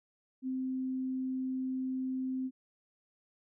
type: tone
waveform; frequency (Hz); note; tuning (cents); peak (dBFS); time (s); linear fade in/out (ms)
sine; 259.8; C4; -12; -32; 0.42-2.51; 50
effects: none